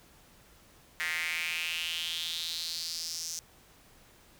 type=tone with high-pass filter sweep; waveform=square; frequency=82.7 Hz; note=E2; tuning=6 cents sharp; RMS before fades=-35 dBFS; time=1-3.39 s; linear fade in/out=0 ms; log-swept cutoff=1900 to 6000 Hz; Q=4.7; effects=pink hiss -59 dBFS RMS until 4.39 s